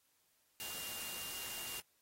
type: tone in noise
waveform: sine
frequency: 2800 Hz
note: F7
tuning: 4 cents sharp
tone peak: -49 dBFS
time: 0.6-1.8 s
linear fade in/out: 0 ms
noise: white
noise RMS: -45 dBFS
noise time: 0.6-1.8 s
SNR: -7 dB
effects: white hiss -75 dBFS RMS until 2.01 s + AAC 48 kbps